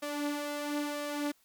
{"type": "tone with flanger", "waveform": "sawtooth", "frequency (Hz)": 292.4, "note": "D4", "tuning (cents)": -7, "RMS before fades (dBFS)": -35, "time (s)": [0.02, 1.32], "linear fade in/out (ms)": 10, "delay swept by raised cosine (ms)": [1.6, 5.4], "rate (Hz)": 1, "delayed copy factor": 0.5, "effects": ["white hiss -68 dBFS RMS until 1.44 s"]}